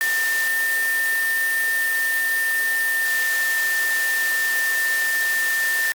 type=tone in noise; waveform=sine; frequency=1800 Hz; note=A6; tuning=39 cents sharp; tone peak=-19 dBFS; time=0.01-5.92 s; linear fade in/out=0 ms; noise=white; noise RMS=-28 dBFS; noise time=0.01-5.92 s; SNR=+6 dB; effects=high-pass 400 Hz 12 dB/octave + Opus 48 kbps